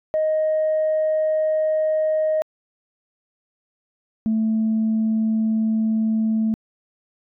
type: tone pair in turn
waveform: sine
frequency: 624 / 220.6 Hz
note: D#5 / A3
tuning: +5 / +5 cents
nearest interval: octave + tritone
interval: 1800 cents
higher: first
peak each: -16 dBFS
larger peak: neither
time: 0.14-2.42 / 4.26-6.54 s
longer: neither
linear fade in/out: 0 ms
effects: tanh soft clip ceiling -14 dBFS